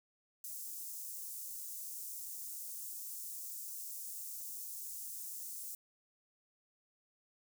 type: high-pass noise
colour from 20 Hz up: white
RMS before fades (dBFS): -45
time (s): 0.44-5.75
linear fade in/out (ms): 2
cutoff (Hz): 6500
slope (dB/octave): 24
effects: none